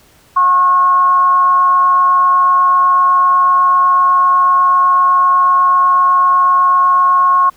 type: tone with frequency modulation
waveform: sine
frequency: 1087 Hz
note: C#6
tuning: 34 cents flat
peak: -7 dBFS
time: 0.36-7.5 s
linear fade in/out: 10 ms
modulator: 366 Hz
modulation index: 0.22
effects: pink hiss -48 dBFS RMS until 7.56 s